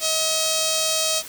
5% pulse tone with notch filter, 637 Hz, D#5, 41 cents sharp, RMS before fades -22 dBFS, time 0-1.23 s, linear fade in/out 50 ms, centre 1700 Hz, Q 0.75, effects white hiss -38 dBFS RMS until 1.28 s

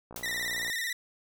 click train, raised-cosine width 1 ms, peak -31 dBFS, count 36, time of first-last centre 0.11-0.698 s, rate 59.5 Hz
white noise with exponential decay, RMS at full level -36 dBFS, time 0.16-0.33 s, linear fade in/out 2 ms, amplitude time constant 35 ms
sawtooth tone with vibrato, 1900 Hz, A#6, 33 cents sharp, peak -27 dBFS, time 0.23-0.93 s, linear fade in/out 5 ms, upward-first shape square, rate 18 Hz, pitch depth 63 cents each way
effects none

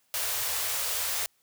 white band-stop noise, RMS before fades -30 dBFS, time 0.14-1.26 s, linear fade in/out 0 ms, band 110 to 440 Hz, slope 48 dB/octave, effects white hiss -69 dBFS RMS until 1.42 s + high-pass 60 Hz 12 dB/octave

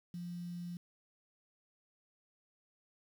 sine tone with quantisation, 174.61 Hz, F3, in tune, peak -40 dBFS, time 0.14-0.77 s, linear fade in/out 2 ms, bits 10, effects none

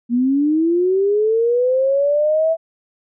sine linear sweep, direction up, 233.1 to 659.3 Hz, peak -13 dBFS, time 0.09-2.57 s, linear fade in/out 50 ms, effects none

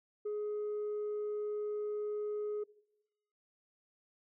sine tone, 419.2 Hz, G#4, 16 cents sharp, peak -32 dBFS, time 0.25-2.64 s, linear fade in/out 10 ms, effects noise-tail reverb RT60 0.9 s tail -22 dB re dry + tanh soft clip ceiling -33 dBFS

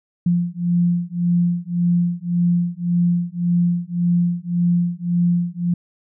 sine beating tone pair, 173.3 / 175.1 Hz, F3 / F3, -13 / +5 cents, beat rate 1.8 Hz, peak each -19 dBFS, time 0.26-5.74 s, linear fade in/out 5 ms, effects none

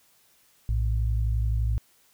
sine tone pair together, 58.27 / 110 Hz, A#1 / A2, 0 / 0 cents, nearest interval major seventh, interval 1100 cents, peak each -23 / -28 dBFS, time 0.69-1.78 s, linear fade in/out 0 ms, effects white hiss -62 dBFS RMS until 2.13 s

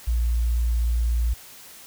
sine tone, 58.27 Hz, A#1, in tune, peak -19 dBFS, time 0.07-1.34 s, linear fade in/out 10 ms, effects white hiss -45 dBFS RMS until 1.86 s

